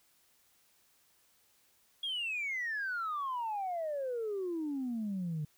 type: exponential sweep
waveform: sine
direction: down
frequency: 3332 to 146.83 Hz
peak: -32 dBFS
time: 2.03-5.45 s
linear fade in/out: 5 ms
effects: tanh soft clip ceiling -30 dBFS + white hiss -69 dBFS RMS until 5.57 s